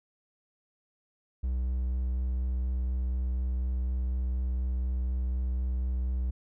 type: tone with vibrato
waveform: triangle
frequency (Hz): 62.9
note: B1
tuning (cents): +32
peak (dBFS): -25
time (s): 1.43-6.31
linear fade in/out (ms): 10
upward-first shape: sine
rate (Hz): 4.1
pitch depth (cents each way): 11
effects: none